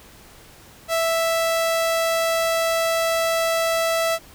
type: tone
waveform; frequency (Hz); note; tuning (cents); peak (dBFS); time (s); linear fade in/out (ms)
sawtooth; 659.3; E5; 0; -15; 0.88-4.19; 50
effects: pink hiss -47 dBFS RMS until 4.34 s